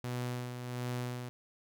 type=tone with tremolo; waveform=sawtooth; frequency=123.47 Hz; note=B2; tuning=in tune; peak=-30 dBFS; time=0.04-1.29 s; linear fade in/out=0 ms; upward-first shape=sine; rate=1.4 Hz; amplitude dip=50%; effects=none